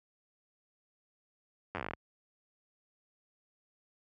slowing click train, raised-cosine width 0.5 ms, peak -21 dBFS, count 12, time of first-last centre 1.75-1.935 s, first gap 10 ms, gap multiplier 1.1, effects high-pass 60 Hz 12 dB/octave

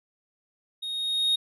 triangle tone with level ramp, 3729 Hz, A#7, in tune, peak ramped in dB -30 to -18 dBFS, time 0.82-1.36 s, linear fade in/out 10 ms, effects resampled to 32000 Hz

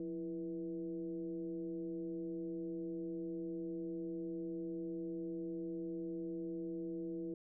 sine tone with frequency modulation, 332.3 Hz, E4, 14 cents sharp, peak -39 dBFS, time 0-7.34 s, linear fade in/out 2 ms, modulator 155 Hz, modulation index 0.71, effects none

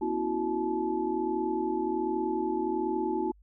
sine tone cluster, 242.9 / 273 / 326.8 / 368.1 / 864 Hz, B3 / C#4 / E4 / F#4 / A5, -29 / -26 / -15 / -9 / -32 cents, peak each -36 / -40 / -31 / -31 / -34 dBFS, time 0.01-3.32 s, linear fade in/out 10 ms, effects added 50 Hz sine -55 dBFS peak until 3.42 s

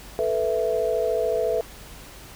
sine chord, A suspended second, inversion none, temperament equal, 440 / 493.9 / 659.3 Hz, A4 / B4 / E5, 0 / 0 / 0 cents, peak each -25 dBFS, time 0.19-1.61 s, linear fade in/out 0 ms, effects added 50 Hz sine -46 dBFS peak until 2.35 s + pink hiss -44 dBFS RMS until 2.35 s

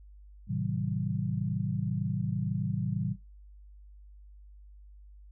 sine chord, A diminished seventh, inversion none, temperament just, 110 / 132 / 158.4 / 190.08 Hz, A2 / C3 / Eb3 / Gb3, 0 / +16 / +31 / +47 cents, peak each -34 dBFS, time 0.47-3.16 s, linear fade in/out 50 ms, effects noise-tail reverb RT60 0.2 s tail -17 dB re dry + added 50 Hz sine -49 dBFS peak until 5.31 s

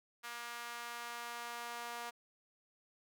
sawtooth tone with high-pass filter sweep, 237.3 Hz, A#3, 31 cents sharp, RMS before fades -45 dBFS, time 0.23-2.11 s, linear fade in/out 20 ms, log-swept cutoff 1300 to 850 Hz, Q 1.4, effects none

